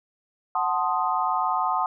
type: chord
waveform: sine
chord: F# diminished seventh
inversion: none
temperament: equal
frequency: 740 / 880 / 1046.5 / 1244.5 Hz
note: F#5 / A5 / C6 / Eb6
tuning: 0 / 0 / 0 / 0 cents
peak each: -27 dBFS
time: 0.55-1.86 s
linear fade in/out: 2 ms
effects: none